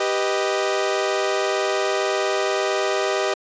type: chord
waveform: sawtooth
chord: G augmented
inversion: none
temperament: equal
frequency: 392 / 493.9 / 622.3 Hz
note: G4 / B4 / D#5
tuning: 0 / 0 / 0 cents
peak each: -19 / -23 / -20 dBFS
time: 0-3.34 s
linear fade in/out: 5 ms
effects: resampled to 16000 Hz